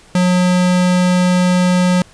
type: tone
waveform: square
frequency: 180.7 Hz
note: F#3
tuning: 41 cents flat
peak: -11 dBFS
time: 0.15-2.02 s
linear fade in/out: 2 ms
effects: pink hiss -45 dBFS RMS until 2.13 s + resampled to 22050 Hz